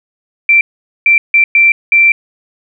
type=tone bursts at uneven times; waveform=sine; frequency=2349 Hz; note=D7; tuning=in tune; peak=-4 dBFS; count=5; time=0.49-0.61 / 1.06-1.18 / 1.34-1.44 / 1.55-1.72 / 1.92-2.12 s; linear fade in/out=2 ms; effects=none